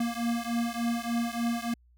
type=beating tone pair; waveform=square; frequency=233.1 / 236.5 Hz; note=A#3 / A#3; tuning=0 / +25 cents; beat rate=3.4 Hz; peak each=-31 / -32 dBFS; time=0-1.74 s; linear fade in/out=5 ms; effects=added 60 Hz sine -58 dBFS peak until 1.97 s